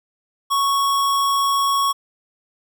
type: tone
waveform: square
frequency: 1108.7 Hz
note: C#6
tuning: in tune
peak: -17 dBFS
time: 0.5-1.93 s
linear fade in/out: 20 ms
effects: none